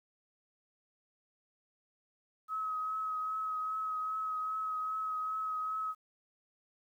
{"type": "tone with vibrato", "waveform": "sine", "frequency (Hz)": 1276, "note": "D#6", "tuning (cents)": 43, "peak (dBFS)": -33, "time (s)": [2.48, 5.95], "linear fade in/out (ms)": 50, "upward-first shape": "triangle", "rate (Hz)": 2.5, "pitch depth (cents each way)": 22, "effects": ["11-bit"]}